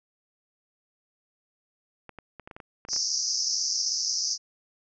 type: clicks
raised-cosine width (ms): 0.5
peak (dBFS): -27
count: 11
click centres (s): 2.093 / 2.187 / 2.397 / 2.475 / 2.512 / 2.565 / 2.602 / 2.851 / 2.887 / 2.933 / 2.963
type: band-pass noise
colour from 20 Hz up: pink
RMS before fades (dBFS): -28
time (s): 2.88-4.38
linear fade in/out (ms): 50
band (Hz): 4900 to 6200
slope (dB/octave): 96
effects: none